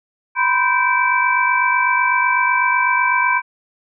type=tone cluster; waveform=sine; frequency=976 / 1024 / 1559 / 2316 Hz; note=B5 / C6 / G6 / D7; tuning=-21 / -38 / -10 / -25 cents; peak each=-19 dBFS; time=0.35-3.42 s; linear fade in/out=50 ms; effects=none